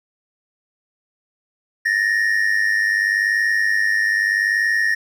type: tone pair together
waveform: triangle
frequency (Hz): 1763.9 / 1864.7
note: A6 / A#6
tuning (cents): +4 / 0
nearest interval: minor second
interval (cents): 96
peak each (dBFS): -18 / -16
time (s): 1.85-4.95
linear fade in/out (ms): 10
effects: none